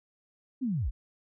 sine linear sweep, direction down, 277.2 to 32.04 Hz, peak -27 dBFS, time 0.61-0.91 s, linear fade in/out 20 ms, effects none

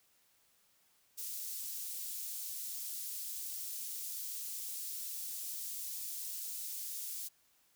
white high-pass noise, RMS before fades -42 dBFS, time 1.17-7.29 s, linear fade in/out 20 ms, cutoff 5700 Hz, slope 12 dB/octave, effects white hiss -71 dBFS RMS until 7.75 s

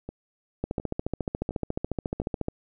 two click trains, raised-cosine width 2 ms, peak -22 / -14 dBFS, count 4 / 27, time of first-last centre 0.09-2.218 / 0.64-2.484 s, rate 1.41 / 14.1 Hz, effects none

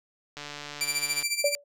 click train, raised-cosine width 0.2 ms, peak -21 dBFS, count 126, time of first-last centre 0.37-1.226 s, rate 146 Hz
15% pulse tone with tremolo, 2349 Hz, D7, in tune, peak -17 dBFS, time 0.81-1.55 s, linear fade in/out 0 ms, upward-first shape sine, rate 14 Hz, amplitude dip 75%
sine tone with exponential decay, 575 Hz, D5, 37 cents flat, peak -18 dBFS, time 1.44-1.64 s, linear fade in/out 5 ms, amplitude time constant 42 ms
effects none

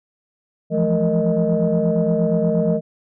sine tone cluster, 167 / 175.5 / 214.4 / 462.2 / 623 Hz, E3 / F3 / A3 / A#4 / D#5, +23 / +9 / -45 / -15 / +2 cents, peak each -21 dBFS, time 0.7-2.81 s, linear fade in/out 50 ms, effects tanh soft clip ceiling -8 dBFS

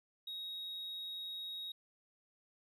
triangle tone, 3778 Hz, A#7, 22 cents sharp, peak -39 dBFS, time 0.27-1.72 s, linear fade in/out 5 ms, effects tanh soft clip ceiling -36 dBFS

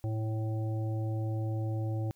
harmonic tone, 110 Hz, A2, in tune, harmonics 1 / 3 / 5 / 7, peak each -30 / -40 / -44 / -47 dBFS, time 0.04-2.11 s, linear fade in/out 0 ms, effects white hiss -71 dBFS RMS until 2.15 s

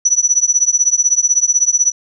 sine tone with tremolo, 5920 Hz, F#8, in tune, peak -6 dBFS, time 0.05-1.92 s, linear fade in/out 5 ms, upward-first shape triangle, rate 16 Hz, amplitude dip 100%, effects none

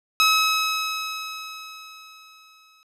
15% pulse tone with exponential decay, 1283 Hz, E6, 47 cents flat, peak -8 dBFS, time 0.2-2.83 s, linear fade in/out 0 ms, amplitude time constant 570 ms, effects low-pass 11000 Hz 12 dB/octave

